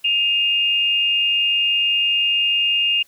sine tone pair together, 2519 / 2815 Hz, D#7 / F7, +21 / +13 cents, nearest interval major second, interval 192 cents, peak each -23 / -16 dBFS, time 0.04-3.03 s, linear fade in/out 10 ms, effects white hiss -55 dBFS RMS until 3.07 s

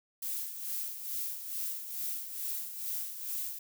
violet noise with tremolo, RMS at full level -35 dBFS, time 0.22-3.59 s, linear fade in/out 5 ms, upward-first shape sine, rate 2.3 Hz, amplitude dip 60%, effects none

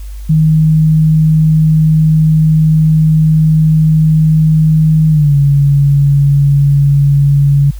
sine tone with pitch glide, 156.9 to 141.41 Hz, D#3 to C#3, +15 to +35 cents, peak -5 dBFS, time 0.29-7.71 s, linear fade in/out 10 ms, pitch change -180 cents, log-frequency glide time 5.1-5.35 s, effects added 50 Hz sine -22 dBFS peak until 7.79 s + white hiss -43 dBFS RMS until 7.79 s

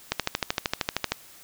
click train, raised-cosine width 0.2 ms, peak -6 dBFS, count 14, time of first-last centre 0.12-1.12 s, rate 13 Hz, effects white hiss -50 dBFS RMS until 1.43 s

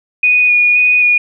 sine tone with vibrato, 2463 Hz, D#7, 18 cents flat, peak -7 dBFS, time 0.23-1.18 s, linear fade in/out 5 ms, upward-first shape square, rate 1.9 Hz, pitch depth 11 cents each way, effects none

